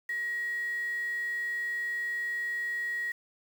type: tone with quantisation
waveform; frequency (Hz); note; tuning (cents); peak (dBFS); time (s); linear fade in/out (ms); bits
sine; 1900; A#6; +33; -30; 0.09-3.12; 5; 8
effects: none